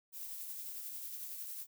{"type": "noise with tremolo", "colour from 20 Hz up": "violet", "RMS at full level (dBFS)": -43, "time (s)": [0.12, 1.67], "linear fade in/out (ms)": 50, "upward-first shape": "triangle", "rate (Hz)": 11, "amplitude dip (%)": 35, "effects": []}